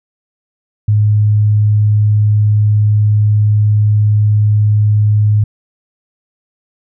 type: tone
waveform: sine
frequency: 105.4 Hz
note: G#2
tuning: 26 cents sharp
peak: -7 dBFS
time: 0.88-5.44 s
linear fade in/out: 5 ms
effects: none